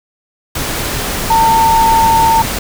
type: tone in noise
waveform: sine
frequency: 900 Hz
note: A5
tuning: 39 cents sharp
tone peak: -7 dBFS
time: 1.3-2.42 s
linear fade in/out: 5 ms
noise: pink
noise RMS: -18 dBFS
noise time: 0.55-2.59 s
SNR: +8 dB
effects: none